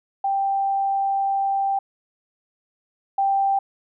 sine tone pair in turn, 786 / 786 Hz, G5 / G5, +4 / +4 cents, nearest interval unison, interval 0 cents, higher neither, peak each -19 / -17 dBFS, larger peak second, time 0.24-1.79 / 3.18-3.59 s, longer first, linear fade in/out 5 ms, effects none

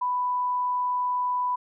sine tone, 992 Hz, B5, 7 cents sharp, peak -23 dBFS, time 0.01-1.56 s, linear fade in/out 10 ms, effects none

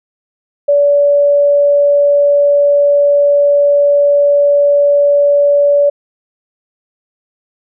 sine tone, 574 Hz, D5, 40 cents flat, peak -6 dBFS, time 0.68-5.9 s, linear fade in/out 10 ms, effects none

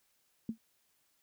sine tone with exponential decay, 224.3 Hz, A3, 34 cents sharp, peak -29 dBFS, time 0.49-0.58 s, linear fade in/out 2 ms, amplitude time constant 18 ms, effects white hiss -74 dBFS RMS until 1.22 s

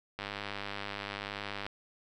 click train, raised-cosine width 0.3 ms, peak -21 dBFS, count 150, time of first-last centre 0.19-1.665 s, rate 101 Hz, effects none

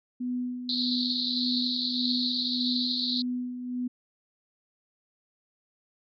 sine tone with tremolo, 248.2 Hz, B3, 9 cents sharp, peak -27 dBFS, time 0.2-3.88 s, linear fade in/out 10 ms, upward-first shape sine, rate 1.7 Hz, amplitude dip 55%
white band-pass noise, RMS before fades -30 dBFS, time 0.69-3.22 s, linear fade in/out 2 ms, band 3800 to 4400 Hz, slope 96 dB/octave
effects none

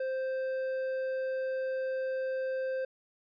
sine tone with hard clipping, 523.3 Hz, C5, in tune, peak -32 dBFS, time 0-2.85 s, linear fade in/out 5 ms, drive 6 dB, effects resampled to 11025 Hz

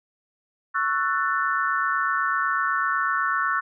sine chord, F# minor seventh, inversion second, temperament just, 1110 / 1332 / 1480 / 1776 Hz, C#6 / E6 / F#6 / A6, +2 / +18 / 0 / +16 cents, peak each -26 / -26 / -26 / -29 dBFS, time 0.74-3.61 s, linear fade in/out 20 ms, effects none

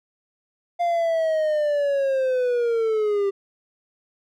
triangle linear sweep, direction down, 699 to 391.9 Hz, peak -17 dBFS, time 0.79-3.31 s, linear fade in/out 20 ms, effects none

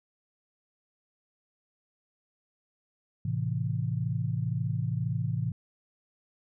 sine chord, A minor, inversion none, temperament just, 110 / 132 / 165 Hz, A2 / C3 / E3, 0 / +16 / +2 cents, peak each -31 / -31 / -33 dBFS, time 3.25-5.52 s, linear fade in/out 5 ms, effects none

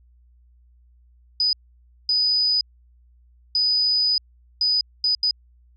sine tone bursts at uneven times, 4978 Hz, D#8, in tune, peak -17 dBFS, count 6, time 1.4-1.53 / 2.09-2.61 / 3.55-4.18 / 4.61-4.81 / 5.04-5.15 / 5.23-5.31 s, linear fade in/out 2 ms, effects added 60 Hz sine -52 dBFS peak until 5.76 s

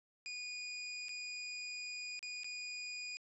25% pulse tone with dropouts, 2458 Hz, D#7, 22 cents flat, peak -38 dBFS, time 0.26-3.17 s, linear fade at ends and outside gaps 0 ms, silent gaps 1.084-1.092 / 2.192-2.228 / 2.434-2.444 s, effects resampled to 24000 Hz + 13-bit

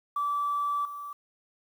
sine tone with level steps, 1158 Hz, D6, 25 cents flat, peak -25 / -36 dBFS, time 0.16-1.13 s, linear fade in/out 5 ms, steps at 0.85 s, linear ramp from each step 2 ms, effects tanh soft clip ceiling -21 dBFS + 9-bit

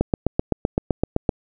click train, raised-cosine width 2 ms, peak -4 dBFS, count 11, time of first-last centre 0.01-1.292 s, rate 7.8 Hz, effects none

